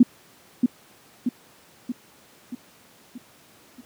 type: tone with echo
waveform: sine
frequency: 245.6 Hz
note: B3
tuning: 9 cents flat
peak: -8 dBFS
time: 0-0.03 s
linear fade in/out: 5 ms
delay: 630 ms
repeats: 6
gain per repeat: -5 dB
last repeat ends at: 3.81 s
effects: pink hiss -53 dBFS RMS until 3.85 s + high-pass 150 Hz 12 dB/octave